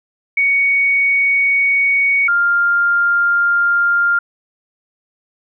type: tone pair in turn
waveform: sine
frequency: 2234 / 1399.2 Hz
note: C#7 / F6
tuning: +13 / +3 cents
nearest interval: minor sixth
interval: 810 cents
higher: first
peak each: -11 dBFS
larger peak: neither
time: 0.37-2.28 / 2.28-4.19 s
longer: neither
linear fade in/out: 5 ms
effects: none